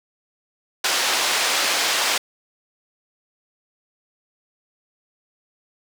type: band-pass noise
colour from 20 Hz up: white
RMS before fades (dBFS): -21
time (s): 0.84-2.18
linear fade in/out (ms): 5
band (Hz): 460 to 5200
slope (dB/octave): 12
effects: none